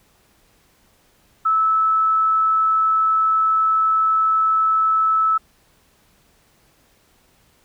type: tone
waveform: sine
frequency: 1306 Hz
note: E6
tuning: 17 cents flat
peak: -14 dBFS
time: 1.45-5.38 s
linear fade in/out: 10 ms
effects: pink hiss -58 dBFS RMS until 7.64 s